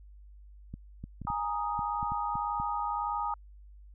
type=clicks; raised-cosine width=5 ms; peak=-27 dBFS; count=10; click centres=0.74 / 1.04 / 1.217 / 1.251 / 1.302 / 1.792 / 2.029 / 2.12 / 2.355 / 2.6 s
type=chord; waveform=sine; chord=Ab suspended second; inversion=none; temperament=equal; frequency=830.6 / 932.3 / 1244.5 Hz; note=Ab5 / Bb5 / Eb6; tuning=0 / 0 / 0 cents; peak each=-34 dBFS; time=1.27-3.34 s; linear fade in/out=2 ms
effects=added 50 Hz sine -49 dBFS peak until 3.94 s